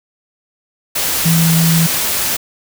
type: tone in noise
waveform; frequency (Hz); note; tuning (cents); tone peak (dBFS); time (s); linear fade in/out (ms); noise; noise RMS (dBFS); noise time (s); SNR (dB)
sine; 164.81; E3; 0; -10; 1.25-1.87; 10; white; -17; 0.95-2.37; +4
effects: none